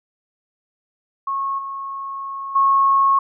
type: tone with level steps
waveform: sine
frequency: 1094 Hz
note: C#6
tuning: 23 cents flat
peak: -20 / -26 / -12 dBFS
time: 1.27-3.19 s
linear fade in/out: 5 ms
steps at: 1.58 / 2.55 s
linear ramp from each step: 10 ms
effects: none